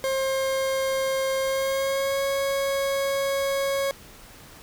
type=tone with pitch glide; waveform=40% pulse; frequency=533 to 550.2 Hz; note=C5 to C#5; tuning=+32 to -13 cents; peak=-22 dBFS; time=0.04-3.91 s; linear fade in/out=0 ms; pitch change=+55 cents; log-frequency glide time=1.41-2.23 s; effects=pink hiss -47 dBFS RMS until 4.62 s